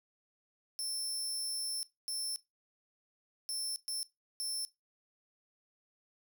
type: tone bursts at uneven times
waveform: 25% pulse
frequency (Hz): 5350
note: E8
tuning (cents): +25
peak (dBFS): -30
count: 5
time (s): 0.79-1.83 / 2.08-2.36 / 3.49-3.76 / 3.88-4.03 / 4.4-4.65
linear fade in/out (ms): 0
effects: noise-tail reverb RT60 0.2 s tail -18 dB re dry